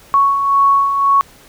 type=beating tone pair; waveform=sine; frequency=1108.7 / 1110.6 Hz; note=C#6 / C#6; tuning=0 / +3 cents; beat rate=1.9 Hz; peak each=-19 / -10 dBFS; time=0.14-1.21 s; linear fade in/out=0 ms; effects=pink hiss -44 dBFS RMS until 1.48 s